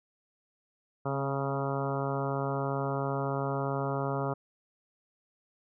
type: harmonic tone with a mistuned harmonic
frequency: 137.9 Hz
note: C#3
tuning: 9 cents flat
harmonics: 1 / 2 / 3 / 4 / 5 / 6 / 7 / 8 / 9 / 10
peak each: -33 / -38 / -36 / -37 / -38 / -42 / -40 / -44 / -40 / -45 dBFS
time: 1.05-4.34 s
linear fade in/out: 10 ms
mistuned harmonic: 2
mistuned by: -19 cents
effects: none